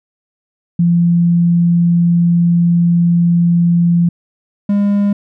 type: tone pair in turn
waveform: sine / triangle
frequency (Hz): 171.7 / 202.6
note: F3 / G#3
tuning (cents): -29 / -43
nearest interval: minor third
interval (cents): 286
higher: second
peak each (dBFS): -8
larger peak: neither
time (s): 0.79-4.09 / 4.69-5.13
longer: first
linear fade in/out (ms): 5
effects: none